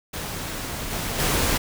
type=noise with level steps; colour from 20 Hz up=pink; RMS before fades=-31 / -28 / -22 dBFS; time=0.13-1.58 s; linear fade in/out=10 ms; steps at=0.9 / 1.18 s; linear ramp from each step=20 ms; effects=none